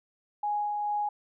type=tone with tremolo; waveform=sine; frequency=830.6 Hz; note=G#5; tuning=in tune; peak=-26 dBFS; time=0.43-1.09 s; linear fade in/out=5 ms; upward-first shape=sine; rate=2.3 Hz; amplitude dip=25%; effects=none